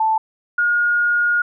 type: tone pair in turn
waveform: sine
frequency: 880 / 1431.4 Hz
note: A5 / F6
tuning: 0 / +42 cents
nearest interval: minor sixth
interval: 842 cents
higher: second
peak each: -14 / -14 dBFS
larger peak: neither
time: 0-0.18 / 0.58-1.42 s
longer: second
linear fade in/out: 5 ms
effects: none